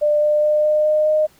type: tone with pitch steps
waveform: sine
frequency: 596 / 599.8 / 603.6 / 607.5 / 611.3 / 615.2 Hz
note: D5 / D5 / D5 / D#5 / D#5 / D#5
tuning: +25 / +36 / +47 / -42 / -31 / -20 cents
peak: -13 dBFS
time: 0.01-1.27 s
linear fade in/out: 20 ms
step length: 210 ms
effects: pink hiss -53 dBFS RMS until 1.39 s